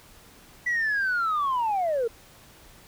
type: linear sweep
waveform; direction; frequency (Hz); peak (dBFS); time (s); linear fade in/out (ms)
sine; down; 1975.5 to 440; -21; 0.66-2.08; 10
effects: tanh soft clip ceiling -20 dBFS + pink hiss -52 dBFS RMS until 2.87 s